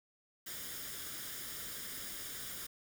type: noise with comb filter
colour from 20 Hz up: white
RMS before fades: -44 dBFS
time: 0.46-2.67 s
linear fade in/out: 10 ms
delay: 0.58 ms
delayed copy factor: +0.6
effects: none